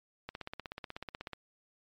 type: click train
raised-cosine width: 0.3 ms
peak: -24 dBFS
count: 18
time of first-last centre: 0.29-1.333 s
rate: 16.3 Hz
effects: MP3 64 kbps